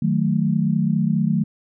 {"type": "chord", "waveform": "sine", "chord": "D# diminished", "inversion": "none", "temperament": "equal", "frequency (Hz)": [155.56, 185, 220], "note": ["D#3", "F#3", "A3"], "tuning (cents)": [0, 0, 0], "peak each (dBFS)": -21, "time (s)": [0.02, 1.44], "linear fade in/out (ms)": 5, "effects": []}